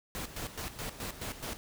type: noise with tremolo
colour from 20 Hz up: pink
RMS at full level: -38 dBFS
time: 0.15-1.57 s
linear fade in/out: 0 ms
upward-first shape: square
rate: 4.7 Hz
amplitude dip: 70%
effects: none